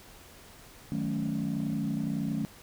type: chord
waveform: sine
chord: D# half-diminished seventh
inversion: none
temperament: equal with one note detuned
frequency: 155.56 / 185 / 217.2 / 277.2 Hz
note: D#3 / F#3 / A3 / C#4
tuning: 0 / 0 / -22 / 0 cents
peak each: -33 / -35 / -31 / -33 dBFS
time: 0.92-2.45 s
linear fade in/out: 0 ms
effects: tanh soft clip ceiling -23 dBFS + pink hiss -52 dBFS RMS until 2.62 s